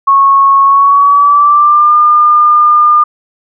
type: tone with pitch glide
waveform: sine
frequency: 1100 to 1206.5 Hz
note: C#6 to D6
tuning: -14 to +46 cents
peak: -3 dBFS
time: 0.07-3.04 s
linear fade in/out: 10 ms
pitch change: +160 cents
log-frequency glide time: 0.64-1.94 s
effects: none